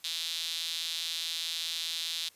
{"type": "tone with high-pass filter", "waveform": "sawtooth", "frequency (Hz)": 164.81, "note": "E3", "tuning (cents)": 0, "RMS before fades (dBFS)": -35, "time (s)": [0.04, 2.29], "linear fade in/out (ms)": 5, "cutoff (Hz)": 3700, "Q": 4, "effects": ["white hiss -61 dBFS RMS until 2.35 s", "resampled to 32000 Hz"]}